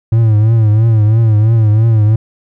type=tone with vibrato; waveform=triangle; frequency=110 Hz; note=A2; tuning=in tune; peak=-4 dBFS; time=0.12-2.16 s; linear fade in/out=5 ms; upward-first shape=triangle; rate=3 Hz; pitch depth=97 cents each way; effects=none